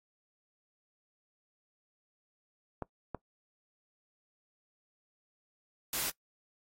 clicks, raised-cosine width 1 ms, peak -22 dBFS, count 2, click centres 2.823 / 3.147 s
white noise, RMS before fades -34 dBFS, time 5.93-6.1 s, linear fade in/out 2 ms
effects noise-tail reverb RT60 0.1 s tail -21 dB re dry + AAC 48 kbps

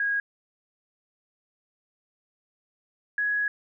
sine tone pair in turn, 1643 / 1671.7 Hz, G#6 / G#6, -19 / +11 cents, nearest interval unison, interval 30 cents, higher second, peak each -23 / -23 dBFS, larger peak neither, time 0-0.2 / 3.18-3.48 s, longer second, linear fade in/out 2 ms, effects none

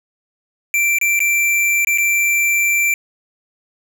square tone with dropouts, 2349 Hz, D7, in tune, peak -14 dBFS, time 0.74-2.94 s, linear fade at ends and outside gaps 1 ms, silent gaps 0.986-1.013 / 1.192-1.203 / 1.848-1.871 / 1.976-1.983 s, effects none

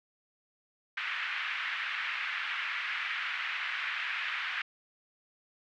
pink band-pass noise, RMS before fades -35 dBFS, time 0.97-4.62 s, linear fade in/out 5 ms, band 1500 to 2700 Hz, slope 24 dB/octave, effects none

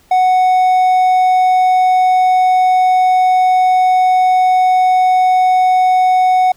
triangle tone, 740 Hz, F#5, in tune, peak -6 dBFS, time 0.11-6.52 s, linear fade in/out 5 ms, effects pink hiss -51 dBFS RMS until 6.56 s

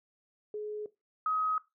sine tone pair in turn, 422.3 / 1265.5 Hz, G#4 / D#6, +29 / +29 cents, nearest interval octave + perfect fifth, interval 1900 cents, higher second, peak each -34 / -27 dBFS, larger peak second, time 0.54-0.86 / 1.26-1.58 s, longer neither, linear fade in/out 2 ms, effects noise-tail reverb RT60 0.2 s tail -17 dB re dry

